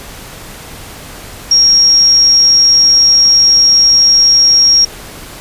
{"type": "tone", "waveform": "sine", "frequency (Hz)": 5588, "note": "F8", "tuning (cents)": 0, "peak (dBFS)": -4, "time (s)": [1.51, 4.85], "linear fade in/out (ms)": 5, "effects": ["pink hiss -30 dBFS RMS until 5.4 s", "resampled to 32000 Hz"]}